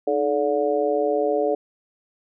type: harmonic tone with a mistuned harmonic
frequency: 144.1 Hz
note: D3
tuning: 33 cents flat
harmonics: 2 / 3 / 4 / 5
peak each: -28 / -22 / -23 / -27 dBFS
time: 0.07-1.55 s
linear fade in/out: 5 ms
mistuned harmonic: 2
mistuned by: +120 cents
effects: none